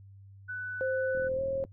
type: tone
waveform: sine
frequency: 1493 Hz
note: F#6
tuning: 15 cents sharp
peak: -34 dBFS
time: 0.48-1.29 s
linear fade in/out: 20 ms
type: tone with pitch glide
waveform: sine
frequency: 523.3 to 539.6 Hz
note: C5 to C#5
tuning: 0 to -47 cents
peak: -28 dBFS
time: 0.81-1.64 s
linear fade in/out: 0 ms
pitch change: +53 cents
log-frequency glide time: 1.36-1.41 s
type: click train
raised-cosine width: 3 ms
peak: -33 dBFS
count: 22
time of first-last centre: 1.15-1.65 s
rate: 42 Hz
effects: noise-tail reverb RT60 0.1 s tail -24 dB re dry + added 98 Hz sine -49 dBFS peak until 1.72 s